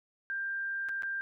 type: tone with dropouts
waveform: sine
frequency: 1588 Hz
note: G6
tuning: 22 cents sharp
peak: -32 dBFS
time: 0.3-1.21 s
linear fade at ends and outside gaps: 0 ms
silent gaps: 0.887-0.892 / 1.023-1.033 s
effects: none